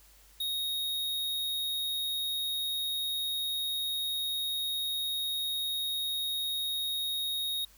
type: tone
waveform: square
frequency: 3750 Hz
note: A#7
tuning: 10 cents sharp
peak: -31 dBFS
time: 0.4-7.65 s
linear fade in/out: 5 ms
effects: added 50 Hz sine -60 dBFS peak until 7.77 s + white hiss -60 dBFS RMS until 7.77 s